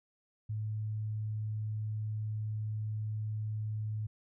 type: tone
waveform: sine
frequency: 107.6 Hz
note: A2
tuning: 38 cents flat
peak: -33 dBFS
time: 0.49-4.07 s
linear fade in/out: 10 ms
effects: none